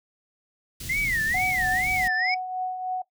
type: band-stop noise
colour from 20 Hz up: pink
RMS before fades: -35 dBFS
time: 0.8-2.08 s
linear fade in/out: 5 ms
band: 220 to 3500 Hz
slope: 12 dB/octave
type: tone with vibrato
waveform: sine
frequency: 2000 Hz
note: B6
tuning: 21 cents sharp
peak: -23 dBFS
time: 0.89-2.35 s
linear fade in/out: 10 ms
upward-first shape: sine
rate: 2.2 Hz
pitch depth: 230 cents each way
type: tone with tremolo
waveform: sine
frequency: 740 Hz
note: F#5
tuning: in tune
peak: -24 dBFS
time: 1.34-3.02 s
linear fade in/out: 5 ms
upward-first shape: triangle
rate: 3.3 Hz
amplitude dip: 55%
type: tone with exponential growth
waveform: sine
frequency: 5100 Hz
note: D#8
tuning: 42 cents sharp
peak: -28 dBFS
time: 1.65-2.34 s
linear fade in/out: 1 ms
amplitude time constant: 150 ms
effects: noise-tail reverb RT60 0.1 s tail -18 dB re dry